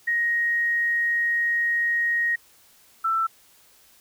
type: tone pair in turn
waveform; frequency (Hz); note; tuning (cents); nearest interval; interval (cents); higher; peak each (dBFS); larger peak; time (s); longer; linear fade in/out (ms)
sine; 1877 / 1331.8; A#6 / E6; +11 / +17; tritone; 594; first; -20; neither; 0.07-2.36 / 3.04-3.27; first; 10
effects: white hiss -56 dBFS RMS until 4 s